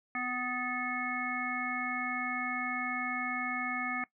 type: harmonic tone with a mistuned harmonic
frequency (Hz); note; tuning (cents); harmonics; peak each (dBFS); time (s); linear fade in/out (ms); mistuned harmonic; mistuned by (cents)
250; B3; +21; 1 / 3 / 5 / 7 / 9; -40 / -40 / -38 / -39 / -36; 0.15-4.04; 2; 9; -51
effects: noise-tail reverb RT60 0.1 s tail -20 dB re dry